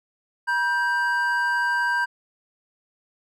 triangle tone pair together, 962.9 / 1574 Hz, B5 / G6, -44 / +7 cents, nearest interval major sixth, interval 851 cents, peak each -23 / -20 dBFS, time 0.47-2.06 s, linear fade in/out 20 ms, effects none

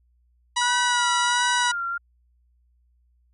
harmonic tone, 973 Hz, B5, 26 cents flat, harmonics 1 / 2 / 3 / 4 / 5 / 6 / 7 / 8 / 9 / 10, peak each -23 / -29 / -30 / -28 / -35 / -33 / -37 / -38 / -35 / -45 dBFS, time 0.56-1.72 s, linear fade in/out 10 ms
sine tone with vibrato, 1443 Hz, F#6, 44 cents flat, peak -25 dBFS, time 0.61-1.98 s, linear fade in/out 10 ms, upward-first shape sine, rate 1.4 Hz, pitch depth 85 cents each way
effects added 60 Hz sine -60 dBFS peak until 3.33 s

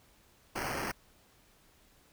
white noise with sample-and-hold, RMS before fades -36 dBFS, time 0.55-0.92 s, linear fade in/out 10 ms, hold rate 3675 Hz, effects pink hiss -64 dBFS RMS until 2.12 s

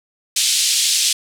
pink band-pass noise, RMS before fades -17 dBFS, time 0.36-1.13 s, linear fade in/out 5 ms, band 3200 to 9700 Hz, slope 24 dB/octave, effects none

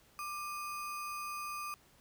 sine tone with sample-and-hold, 1185 Hz, D6, 15 cents sharp, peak -38 dBFS, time 0.19-1.74 s, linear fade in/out 0 ms, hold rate 3675 Hz, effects pink hiss -65 dBFS RMS until 2 s

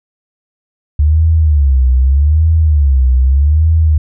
sine tone with vibrato, 71.7 Hz, D2, 41 cents flat, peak -6 dBFS, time 0.99-3.98 s, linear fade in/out 5 ms, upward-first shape sine, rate 0.82 Hz, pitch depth 210 cents each way, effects none

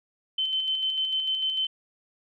sine tone with tremolo, 3071 Hz, G7, 36 cents flat, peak -23 dBFS, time 0.38-1.67 s, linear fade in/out 5 ms, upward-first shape square, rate 6.7 Hz, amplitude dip 35%, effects none

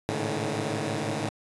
10% pulse tone cluster, 106.3 / 112.3 / 141.6 / 155.5 Hz, G#2 / A2 / C#3 / D#3, +41 / +36 / +37 / -1 cents, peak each -25 / -26 / -25 / -25 dBFS, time 0.09-1.29 s, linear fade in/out 0 ms, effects resampled to 24000 Hz

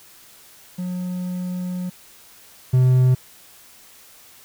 triangle tone pair in turn, 180.7 / 127.77 Hz, F#3 / C3, -41 / -41 cents, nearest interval tritone, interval 600 cents, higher first, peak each -22 / -10 dBFS, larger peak second, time 0.78-1.9 / 2.73-3.15 s, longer first, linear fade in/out 10 ms, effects white hiss -48 dBFS RMS until 4.44 s

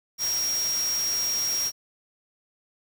sine tone in noise, 5610 Hz, F8, 7 cents sharp, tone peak -24 dBFS, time 0.18-1.72 s, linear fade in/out 50 ms, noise white, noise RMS -34 dBFS, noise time 0.18-1.72 s, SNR +7 dB, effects none

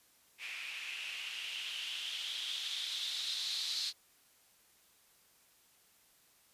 violet noise with low-pass filter sweep, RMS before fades -40 dBFS, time 0.38-3.93 s, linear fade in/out 50 ms, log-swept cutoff 2400 to 4200 Hz, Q 5.2, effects white hiss -67 dBFS RMS until 6.53 s + resampled to 32000 Hz

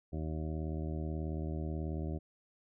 harmonic tone, 78.4 Hz, D#2, 14 cents sharp, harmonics 1 / 2 / 3 / 4 / 5 / 7 / 8 / 9, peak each -37 / -40 / -45 / -44 / -47 / -51 / -52 / -54 dBFS, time 0.12-2.19 s, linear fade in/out 20 ms, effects none

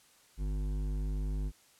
sine tone with hard clipping, 50.2 Hz, G1, 42 cents sharp, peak -33 dBFS, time 0.37-1.52 s, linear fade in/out 50 ms, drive 12 dB, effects white hiss -63 dBFS RMS until 1.79 s + low-pass 11000 Hz 12 dB/octave

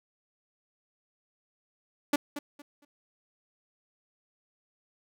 sawtooth tone with echo, 289.7 Hz, D4, 24 cents flat, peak -18 dBFS, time 2.13-2.16 s, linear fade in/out 5 ms, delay 230 ms, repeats 3, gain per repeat -12 dB, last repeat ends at 2.85 s, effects none

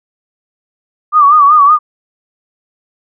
sine tone with vibrato, 1177 Hz, D6, 3 cents sharp, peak -3 dBFS, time 1.12-1.79 s, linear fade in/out 50 ms, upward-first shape sine, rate 5.3 Hz, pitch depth 93 cents each way, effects none

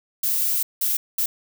violet noise bursts at uneven times, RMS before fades -22 dBFS, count 3, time 0.23-0.63 / 0.81-0.97 / 1.18-1.26 s, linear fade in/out 5 ms, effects none

